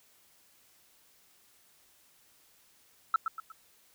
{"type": "tone with echo", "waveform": "sine", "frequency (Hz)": 1318.5, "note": "E6", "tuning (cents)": 0, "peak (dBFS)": -20, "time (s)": [3.14, 3.16], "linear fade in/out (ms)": 2, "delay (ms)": 120, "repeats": 3, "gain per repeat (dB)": -8, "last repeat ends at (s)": 3.52, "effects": ["tanh soft clip ceiling -17 dBFS", "white hiss -64 dBFS RMS until 3.94 s"]}